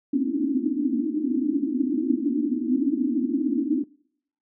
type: band-pass noise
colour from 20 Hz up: pink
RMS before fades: -24 dBFS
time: 0.13-3.84 s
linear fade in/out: 5 ms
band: 240 to 320 Hz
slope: 96 dB/octave
effects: noise-tail reverb RT60 0.7 s tail -26 dB re dry